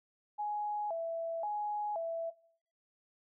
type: tone with vibrato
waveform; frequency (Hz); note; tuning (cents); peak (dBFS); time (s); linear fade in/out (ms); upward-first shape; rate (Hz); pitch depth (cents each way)
sine; 744; F#5; +9; -33; 0.38-2.31; 20; square; 0.95; 200
effects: noise-tail reverb RT60 0.6 s tail -21 dB re dry

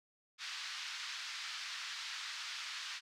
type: band-pass noise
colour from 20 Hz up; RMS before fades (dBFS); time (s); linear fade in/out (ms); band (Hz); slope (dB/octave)
white; -44; 0.38-3.01; 50; 1200 to 5100; 24
effects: none

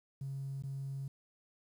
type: tone with dropouts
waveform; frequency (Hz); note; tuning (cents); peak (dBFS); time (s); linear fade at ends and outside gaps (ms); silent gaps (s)
triangle; 136.6; C#3; -25; -34; 0.21-1.08; 5; 0.624-0.636
effects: tanh soft clip ceiling -35 dBFS + 11-bit

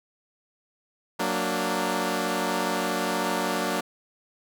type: chord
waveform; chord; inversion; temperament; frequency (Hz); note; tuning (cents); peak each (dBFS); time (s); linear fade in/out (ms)
10% pulse; Gb augmented; none; equal with one note detuned; 185 / 231.6 / 293.7; Gb3 / Bb3 / D4; 0 / -11 / 0; -21; 1.19-3.81; 10
effects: none

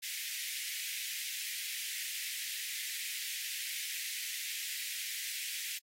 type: high-pass noise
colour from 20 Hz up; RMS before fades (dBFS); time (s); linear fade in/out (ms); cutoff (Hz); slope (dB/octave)
pink; -40; 0.02-5.79; 20; 1900; 48
effects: AAC 48 kbps

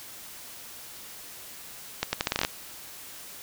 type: accelerating click train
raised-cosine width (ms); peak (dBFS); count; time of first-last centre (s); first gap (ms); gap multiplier
0.2; -7; 10; 2.03-2.449; 100; 0.79
effects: white hiss -44 dBFS RMS until 3.42 s

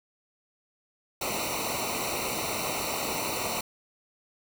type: noise with comb filter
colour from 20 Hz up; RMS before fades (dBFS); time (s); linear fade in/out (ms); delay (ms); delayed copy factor
pink; -31; 1.21-3.61; 5; 0.6; -1
effects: none

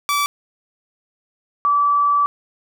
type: tone pair in turn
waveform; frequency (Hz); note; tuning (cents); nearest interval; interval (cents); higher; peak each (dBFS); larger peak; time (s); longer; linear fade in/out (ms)
sawtooth / sine; 1155 / 1155; D6 / D6; -29 / -29; unison; 0; neither; -13; neither; 0.09-0.26 / 1.65-2.26; second; 0
effects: none

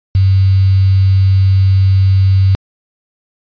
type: tone with quantisation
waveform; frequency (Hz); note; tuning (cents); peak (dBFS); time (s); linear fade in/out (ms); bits
sine; 95.9; G2; -37; -6; 0.15-2.55; 0; 5
effects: resampled to 11025 Hz

